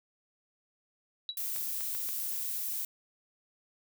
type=tone with exponential decay; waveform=sine; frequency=3908 Hz; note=B7; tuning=19 cents flat; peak=-29 dBFS; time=1.29-1.38 s; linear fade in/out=1 ms; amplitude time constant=19 ms
type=noise; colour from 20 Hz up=violet; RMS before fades=-35 dBFS; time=1.37-2.85 s; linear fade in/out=2 ms
type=clicks; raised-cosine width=0.2 ms; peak=-26 dBFS; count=4; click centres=1.562 / 1.808 / 1.95 / 2.089 s
effects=none